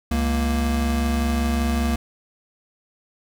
square tone pair together, 69.3 / 233.1 Hz, C#2 / A#3, 0 / 0 cents, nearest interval octave + major sixth, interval 2100 cents, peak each -22 / -24 dBFS, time 0.11-1.96 s, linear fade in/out 5 ms, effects none

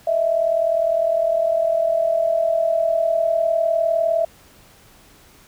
sine tone pair together, 625 / 664.8 Hz, D#5 / E5, +8 / +15 cents, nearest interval minor second, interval 107 cents, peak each -22 / -17 dBFS, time 0.07-4.25 s, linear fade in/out 5 ms, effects pink hiss -50 dBFS RMS until 5.47 s

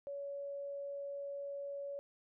sine tone, 563 Hz, C#5, 27 cents sharp, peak -40 dBFS, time 0.07-1.99 s, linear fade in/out 0 ms, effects none

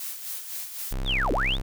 blue noise with tremolo, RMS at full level -33 dBFS, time 0-0.93 s, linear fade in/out 2 ms, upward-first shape sine, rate 3.9 Hz, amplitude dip 55%
square tone, 32.7 Hz, C1, in tune, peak -27 dBFS, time 0.91-1.62 s, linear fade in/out 10 ms
sine linear two-way sweep, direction down then up, 3817 to 233.1 to 3817 Hz, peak -23 dBFS, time 1.05-1.58 s, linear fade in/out 50 ms, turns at 1.32 s
effects none

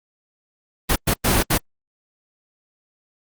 pink noise bursts at uneven times, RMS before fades -17 dBFS, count 4, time 0.89-0.96 / 1.07-1.14 / 1.24-1.43 / 1.5-1.58 s, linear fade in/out 10 ms, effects Opus 32 kbps

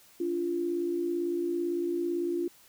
sine tone pair together, 288.5 / 346.4 Hz, D4 / F4, -31 / -14 cents, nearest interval minor third, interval 317 cents, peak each -35 / -28 dBFS, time 0.2-2.48 s, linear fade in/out 5 ms, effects white hiss -58 dBFS RMS until 2.68 s

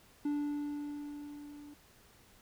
triangle tone with level ramp, 292 Hz, D4, 10 cents flat, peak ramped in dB -28 to -47 dBFS, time 0.25-1.74 s, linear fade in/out 5 ms, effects pink hiss -62 dBFS RMS until 2.41 s

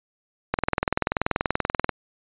click train, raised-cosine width 0.5 ms, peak -6 dBFS, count 29, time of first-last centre 0.54-1.893 s, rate 20.7 Hz, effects resampled to 8000 Hz

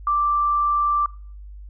sine tone, 1174.7 Hz, D6, in tune, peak -17 dBFS, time 0.07-1.06 s, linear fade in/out 2 ms, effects noise-tail reverb RT60 0.5 s tail -24 dB re dry + added 50 Hz sine -36 dBFS peak until 1.69 s

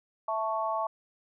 sine chord, A major, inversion second, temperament equal, 659.3 / 880 / 1108.7 Hz, E5 / A5 / C#6, 0 / 0 / 0 cents, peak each -32 dBFS, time 0.28-0.87 s, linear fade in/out 5 ms, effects none

